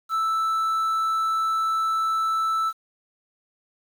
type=tone with quantisation; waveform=triangle; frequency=1318.5 Hz; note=E6; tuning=in tune; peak=-19 dBFS; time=0.09-2.73 s; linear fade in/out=50 ms; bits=8; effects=none